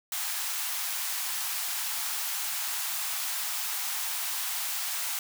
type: high-pass noise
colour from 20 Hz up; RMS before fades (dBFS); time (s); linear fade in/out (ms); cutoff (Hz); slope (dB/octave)
white; -32; 0.12-5.19; 2; 710; 48
effects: none